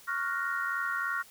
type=chord; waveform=sine; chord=Gb major seventh; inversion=second; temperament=equal; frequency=1108.7 / 1396.9 / 1480 / 1864.7 Hz; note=Db6 / F6 / Gb6 / Bb6; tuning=0 / 0 / 0 / 0 cents; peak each=-36 / -32 / -37 / -36 dBFS; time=0.07-1.23 s; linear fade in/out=20 ms; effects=white hiss -55 dBFS RMS until 1.3 s